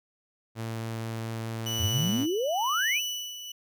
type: tone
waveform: sawtooth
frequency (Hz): 113.1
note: A2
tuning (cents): +48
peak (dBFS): -28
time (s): 0.55-2.27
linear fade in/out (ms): 50
type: tone with tremolo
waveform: 30% pulse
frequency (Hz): 2965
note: F#7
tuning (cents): +3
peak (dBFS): -25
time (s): 1.66-3.52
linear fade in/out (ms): 5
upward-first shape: sine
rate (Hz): 1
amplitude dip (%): 70
type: exponential sweep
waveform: sine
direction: up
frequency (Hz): 77.78 to 2824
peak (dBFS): -25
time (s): 1.78-3.02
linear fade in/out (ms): 50
effects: none